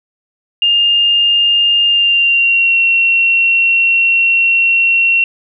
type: tone with pitch glide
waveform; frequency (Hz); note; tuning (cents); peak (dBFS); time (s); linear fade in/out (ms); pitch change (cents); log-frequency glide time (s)
sine; 2816 to 2728; F7 to F7; +14 to -41; -8; 0.62-5.24; 2; -55; 1.85-2.79
effects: none